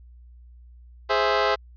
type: chord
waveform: 20% pulse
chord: Ab augmented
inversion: none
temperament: equal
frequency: 415.3 / 523.3 / 659.3 Hz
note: Ab4 / C5 / E5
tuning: 0 / 0 / 0 cents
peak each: -19 dBFS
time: 1.09-1.56 s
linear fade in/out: 20 ms
effects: added 60 Hz sine -45 dBFS peak until 1.76 s + resampled to 11025 Hz